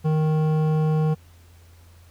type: tone with hard clipping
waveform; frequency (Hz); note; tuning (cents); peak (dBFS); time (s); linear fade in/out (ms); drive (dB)
sine; 155.56; D#3; 0; -20; 0.04-1.15; 20; 12
effects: added 85 Hz sine -48 dBFS peak until 2.1 s + pink hiss -57 dBFS RMS until 2.1 s